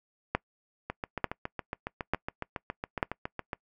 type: two click trains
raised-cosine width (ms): 0.5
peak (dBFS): -18 / -10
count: 20 / 4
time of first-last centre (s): 0.9-3.532 / 0.35-3.029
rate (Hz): 7.22 / 1.12
effects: noise-tail reverb RT60 0.1 s tail -24 dB re dry